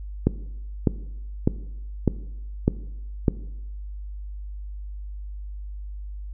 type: click train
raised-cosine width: 3 ms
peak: -4 dBFS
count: 6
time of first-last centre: 0.27-3.282 s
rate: 1.66 Hz
effects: noise-tail reverb RT60 0.9 s tail -17 dB re dry + added 50 Hz sine -32 dBFS peak until 6.33 s